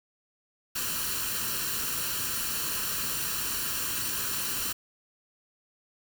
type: noise with comb filter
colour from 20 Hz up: white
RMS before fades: -31 dBFS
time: 0.75-4.73 s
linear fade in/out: 10 ms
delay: 0.7 ms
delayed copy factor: +0.65
effects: none